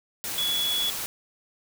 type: tone in noise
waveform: sine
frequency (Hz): 3386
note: G#7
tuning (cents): +33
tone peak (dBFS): -24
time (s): 0.38-0.9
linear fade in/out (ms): 0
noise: white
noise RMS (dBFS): -32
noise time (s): 0.24-1.06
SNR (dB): +5
effects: none